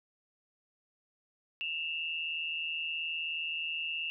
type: tone pair together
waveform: sine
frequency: 2676 / 2835 Hz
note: E7 / F7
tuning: +25 / +25 cents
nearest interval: minor second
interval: 100 cents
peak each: -35 / -37 dBFS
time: 1.61-4.1 s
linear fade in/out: 0 ms
effects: none